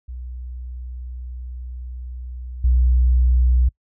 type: tone with level steps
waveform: sine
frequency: 61.9 Hz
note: B1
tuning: 5 cents sharp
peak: -29 / -11 dBFS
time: 0.08-3.69 s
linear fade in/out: 10 ms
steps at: 2.64 s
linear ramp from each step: 5 ms
effects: noise-tail reverb RT60 0.1 s tail -26 dB re dry + tanh soft clip ceiling -9 dBFS